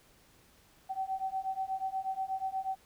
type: beating tone pair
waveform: sine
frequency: 761 / 769.3 Hz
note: F#5 / G5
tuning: +48 / -33 cents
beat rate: 8.3 Hz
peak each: -36 / -35 dBFS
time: 0.89-2.76 s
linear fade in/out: 20 ms
effects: pink hiss -63 dBFS RMS until 2.85 s